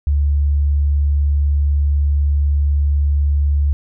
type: tone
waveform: sine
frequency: 72 Hz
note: D2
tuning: 34 cents flat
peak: -12 dBFS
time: 0.07-3.73 s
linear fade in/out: 0 ms
effects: none